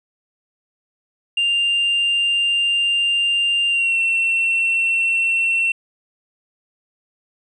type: tone with pitch glide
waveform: triangle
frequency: 2794 to 2707 Hz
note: F7 to E7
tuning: 0 to +45 cents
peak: -13 dBFS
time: 1.37-5.72 s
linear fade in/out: 5 ms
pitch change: -55 cents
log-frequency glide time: 3.69-3.97 s
effects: tanh soft clip ceiling -11 dBFS + resampled to 24000 Hz